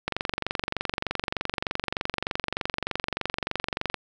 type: click train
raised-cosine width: 0.3 ms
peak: -10 dBFS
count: 91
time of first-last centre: 0.08-3.943 s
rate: 23.3 Hz
effects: none